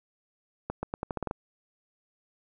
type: accelerating click train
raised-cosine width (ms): 1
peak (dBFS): -17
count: 9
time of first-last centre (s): 0.7-1.311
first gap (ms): 130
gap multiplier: 0.84
effects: none